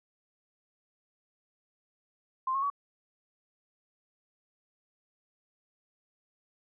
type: tone with pitch steps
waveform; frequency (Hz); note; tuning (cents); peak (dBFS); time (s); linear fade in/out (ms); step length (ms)
sine; 1046.5 / 1088.4 / 1132; C6 / C#6 / C#6; 0 / -32 / +36; -27; 2.47-2.701; 5; 77
effects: none